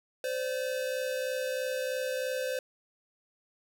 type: tone pair together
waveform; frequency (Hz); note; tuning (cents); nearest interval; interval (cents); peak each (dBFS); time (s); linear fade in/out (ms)
square; 514.9 / 578; C5 / D5; -28 / -28; major second; 200; -32 / -38; 0.24-2.59; 2
effects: none